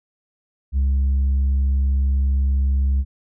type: tone with tanh clipping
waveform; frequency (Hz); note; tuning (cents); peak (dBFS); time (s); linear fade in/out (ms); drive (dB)
sine; 67.7; C#2; -40; -16; 0.72-3.05; 50; 2
effects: none